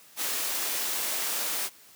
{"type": "high-pass noise", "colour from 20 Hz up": "white", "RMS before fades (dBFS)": -30, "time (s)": [0.16, 1.7], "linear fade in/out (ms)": 50, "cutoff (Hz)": 310, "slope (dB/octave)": 12, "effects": ["white hiss -54 dBFS RMS until 1.95 s", "high-pass 80 Hz 12 dB/octave"]}